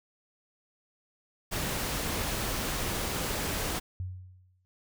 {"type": "noise", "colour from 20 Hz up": "pink", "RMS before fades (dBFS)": -32, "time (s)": [1.51, 3.8], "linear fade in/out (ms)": 20}
{"type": "tone with exponential decay", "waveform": "sine", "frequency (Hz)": 91.9, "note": "F#2", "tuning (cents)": -11, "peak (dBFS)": -30, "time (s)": [4, 4.65], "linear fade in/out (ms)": 0, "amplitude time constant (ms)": 140}
{"effects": []}